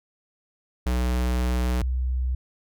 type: tone pair in turn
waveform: square / sine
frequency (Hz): 61.74 / 63.26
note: B1 / B1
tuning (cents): 0 / +42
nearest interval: unison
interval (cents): 42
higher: second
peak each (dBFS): -22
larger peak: neither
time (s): 0.86-1.82 / 1.82-2.35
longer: first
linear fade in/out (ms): 5
effects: none